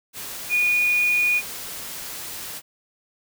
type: tone in noise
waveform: sine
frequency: 2451 Hz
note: D#7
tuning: 27 cents flat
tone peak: -17 dBFS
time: 0.49-1.42 s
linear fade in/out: 50 ms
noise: white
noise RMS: -34 dBFS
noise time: 0.13-2.62 s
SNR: +14 dB
effects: none